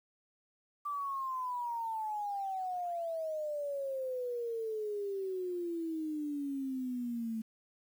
sine exponential sweep, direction down, 1174.7 to 220 Hz, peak -34 dBFS, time 0.85-7.42 s, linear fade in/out 10 ms, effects 10-bit

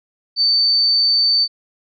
sine tone, 4557 Hz, C#8, 47 cents sharp, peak -12 dBFS, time 0.36-1.48 s, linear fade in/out 50 ms, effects none

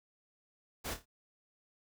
pink noise with echo, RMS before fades -39 dBFS, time 0.84-0.95 s, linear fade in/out 20 ms, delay 27 ms, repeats 4, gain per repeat -8 dB, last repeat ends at 1.058 s, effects none

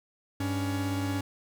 45% pulse tone pair together, 99.3 / 280.9 Hz, G2 / C#4, +23 / +23 cents, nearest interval octave + tritone, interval 1800 cents, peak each -31 / -31 dBFS, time 0.4-1.21 s, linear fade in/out 5 ms, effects none

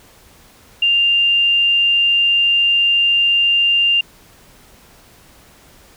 sine tone, 2794 Hz, F7, in tune, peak -11 dBFS, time 0.82-4.01 s, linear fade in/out 5 ms, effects pink hiss -47 dBFS RMS until 5.96 s

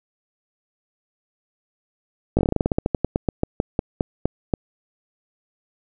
slowing click train, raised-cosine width 2 ms, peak -5 dBFS, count 23, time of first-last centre 2.37-4.538 s, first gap 18 ms, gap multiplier 1.14, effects none

